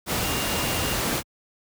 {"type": "tone in noise", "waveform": "sine", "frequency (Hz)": 2807, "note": "F7", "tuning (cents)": 8, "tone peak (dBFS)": -34, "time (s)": [0.2, 0.98], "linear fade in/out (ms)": 50, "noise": "pink", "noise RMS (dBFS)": -25, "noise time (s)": [0.06, 1.23], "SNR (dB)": -12, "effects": ["high-pass 60 Hz 12 dB/octave"]}